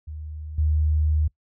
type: tone with level steps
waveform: sine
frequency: 76.7 Hz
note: D#2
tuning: 24 cents flat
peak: -32 / -18 dBFS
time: 0.07-1.28 s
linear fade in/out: 10 ms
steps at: 0.58 s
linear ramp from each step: 5 ms
effects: noise-tail reverb RT60 0.1 s tail -22 dB re dry